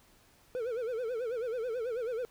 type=tone with vibrato; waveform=triangle; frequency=474.1 Hz; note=A#4; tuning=29 cents sharp; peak=-30 dBFS; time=0.55-2.25 s; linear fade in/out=0 ms; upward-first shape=sine; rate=9.2 Hz; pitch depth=140 cents each way; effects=pink hiss -63 dBFS RMS until 2.3 s